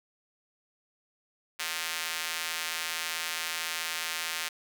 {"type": "tone with high-pass filter", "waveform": "square", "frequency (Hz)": 82.3, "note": "E2", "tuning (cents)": -2, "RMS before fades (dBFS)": -34, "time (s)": [1.59, 4.49], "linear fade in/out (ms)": 10, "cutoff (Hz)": 2000, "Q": 0.88, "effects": []}